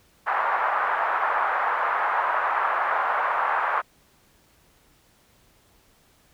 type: band-pass noise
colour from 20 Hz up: pink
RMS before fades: -24 dBFS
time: 0.26-3.82 s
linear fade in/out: 20 ms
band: 790 to 1500 Hz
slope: 24 dB/octave
effects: pink hiss -60 dBFS RMS until 6.33 s